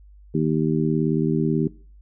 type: harmonic tone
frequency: 78.3 Hz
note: D#2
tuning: 11 cents sharp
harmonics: 2 / 3 / 4 / 5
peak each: -22 / -24 / -25 / -26 dBFS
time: 0.34-1.68 s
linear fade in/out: 10 ms
effects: noise-tail reverb RT60 0.4 s tail -19 dB re dry + added 50 Hz sine -45 dBFS peak until 2.01 s